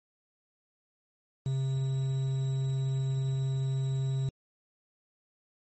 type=tone with quantisation; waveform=triangle; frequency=133.6 Hz; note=C3; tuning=36 cents sharp; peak=-25 dBFS; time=1.46-4.29 s; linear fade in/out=2 ms; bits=8; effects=MP3 32 kbps